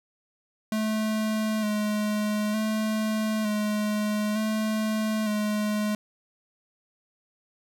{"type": "tone with vibrato", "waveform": "square", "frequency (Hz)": 213.8, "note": "A3", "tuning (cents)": -49, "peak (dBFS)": -25, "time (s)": [0.72, 5.95], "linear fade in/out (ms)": 2, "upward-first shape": "square", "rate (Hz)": 0.55, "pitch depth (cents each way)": 25, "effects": ["11-bit"]}